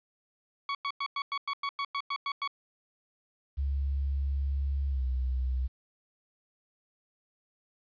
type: tone bursts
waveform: sawtooth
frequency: 1120 Hz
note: C#6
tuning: 18 cents sharp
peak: -26 dBFS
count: 12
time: 0.69-2.476 s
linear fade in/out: 2 ms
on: 59 ms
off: 98 ms
type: tone with pitch glide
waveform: sine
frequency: 69.2 to 63.82 Hz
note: C#2 to C2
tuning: -2 to -43 cents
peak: -27 dBFS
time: 3.57-5.68 s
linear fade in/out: 20 ms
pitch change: -141 cents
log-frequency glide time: 4.89-5.04 s
effects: resampled to 11025 Hz + 11-bit